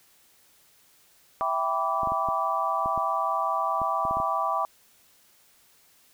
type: chord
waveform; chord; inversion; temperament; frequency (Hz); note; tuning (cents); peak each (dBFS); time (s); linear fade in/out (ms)
sine; E minor seventh; none; equal with one note detuned; 659.3 / 784 / 987.8 / 1159.8; E5 / G5 / B5 / D6; 0 / 0 / 0 / -22; -31 / -30 / -30 / -27; 1.41-4.65; 0
type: clicks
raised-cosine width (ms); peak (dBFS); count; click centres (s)
3; -25; 11; 2.033 / 2.073 / 2.12 / 2.287 / 2.859 / 2.977 / 3.817 / 4.052 / 4.11 / 4.17 / 4.201
effects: white hiss -60 dBFS RMS until 6.13 s